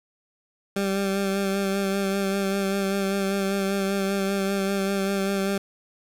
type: tone with vibrato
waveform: 20% pulse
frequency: 196 Hz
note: G3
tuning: in tune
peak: -18 dBFS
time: 0.76-5.58 s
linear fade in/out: 5 ms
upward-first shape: sine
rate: 5.1 Hz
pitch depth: 24 cents each way
effects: resampled to 32000 Hz + 8-bit